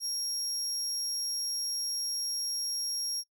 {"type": "tone", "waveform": "30% pulse", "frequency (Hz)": 5588, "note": "F8", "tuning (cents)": 0, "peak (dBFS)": -27, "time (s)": [0, 3.24], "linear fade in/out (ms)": 50, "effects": ["noise-tail reverb RT60 0.1 s tail -24 dB re dry"]}